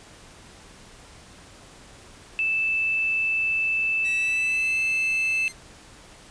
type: tone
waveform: sine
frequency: 2637 Hz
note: E7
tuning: in tune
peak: -21 dBFS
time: 2.39-5.48 s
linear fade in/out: 0 ms
type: tone with pitch glide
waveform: 10% pulse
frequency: 1929 to 2091 Hz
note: B6 to C7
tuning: -41 to -2 cents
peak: -29 dBFS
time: 4.04-5.53 s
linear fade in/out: 20 ms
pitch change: +139 cents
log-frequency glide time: 4.16-4.81 s
effects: pink hiss -48 dBFS RMS until 6.3 s + resampled to 22050 Hz